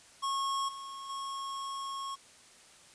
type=tone with level steps; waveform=square; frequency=1093 Hz; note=C#6; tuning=25 cents flat; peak=-31 / -42 / -37 dBFS; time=0.22-2.16 s; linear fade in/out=20 ms; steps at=0.68 / 1.09 s; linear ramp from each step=10 ms; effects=white hiss -57 dBFS RMS until 2.94 s + resampled to 22050 Hz